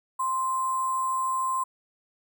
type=tone with sample-and-hold; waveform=sine; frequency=1046.5 Hz; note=C6; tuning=in tune; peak=-24 dBFS; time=0.19-1.64 s; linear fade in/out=10 ms; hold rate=8820 Hz; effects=none